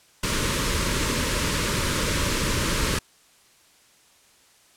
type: band-stop noise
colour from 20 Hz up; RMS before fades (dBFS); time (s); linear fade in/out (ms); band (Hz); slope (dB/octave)
pink; -24; 0.23-2.99; 5; 610 to 910; 96
effects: white hiss -57 dBFS RMS until 4.76 s + low-pass 10000 Hz 12 dB/octave

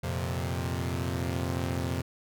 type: chord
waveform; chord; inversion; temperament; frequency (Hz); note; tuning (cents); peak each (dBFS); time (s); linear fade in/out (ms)
sawtooth; F suspended fourth; none; equal; 87.31 / 116.54 / 130.81; F2 / Bb2 / C3; 0 / 0 / 0; -28 / -32 / -30; 0.03-2.02; 10
effects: none

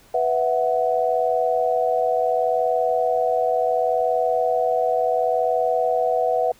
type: chord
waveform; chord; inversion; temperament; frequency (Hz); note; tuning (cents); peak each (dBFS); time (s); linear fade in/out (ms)
sine; B suspended fourth; none; equal; 493.9 / 659.3 / 740; B4 / E5 / F#5; 0 / 0 / 0; -22; 0.14-6.52; 5
effects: pink hiss -53 dBFS RMS until 6.59 s

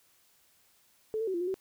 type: tone with pitch steps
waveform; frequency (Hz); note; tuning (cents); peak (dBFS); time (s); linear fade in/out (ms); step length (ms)
sine; 436.4 / 448.7 / 378.4 / 343.6 / 357.7 / 380.5; A4 / A4 / F#4 / F4 / F4 / F#4; -14 / +34 / +39 / -28 / +41 / +48; -29; 1.14-1.542; 0; 67
effects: white hiss -66 dBFS RMS until 1.6 s

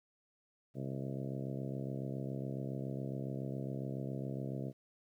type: harmonic tone with a mistuned harmonic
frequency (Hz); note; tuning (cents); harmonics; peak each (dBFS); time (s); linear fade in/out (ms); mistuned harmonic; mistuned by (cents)
67.2; C2; +47; 2 / 3 / 4 / 5 / 6 / 7 / 8 / 9 / 10; -40 / -44 / -46 / -48 / -50 / -51 / -52 / -53 / -54; 0.74-4.73; 50; 10; -47
effects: 12-bit

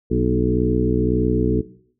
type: harmonic tone with a mistuned harmonic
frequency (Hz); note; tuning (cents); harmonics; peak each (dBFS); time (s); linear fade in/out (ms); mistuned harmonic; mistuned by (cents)
61.74; B1; 0; 1 / 2 / 3 / 4 / 5 / 6 / 7; -24 / -24 / -24 / -24 / -24 / -24 / -24; 0.1-1.62; 20; 4; -42
effects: noise-tail reverb RT60 0.6 s tail -17 dB re dry

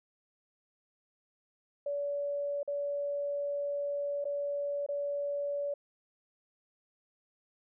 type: tone with dropouts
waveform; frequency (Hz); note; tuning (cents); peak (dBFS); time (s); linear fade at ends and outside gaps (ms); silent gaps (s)
sine; 572; D5; -46; -31; 1.86-5.74; 5; 2.631-2.676 / 4.243-4.252 / 4.864-4.887
effects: none

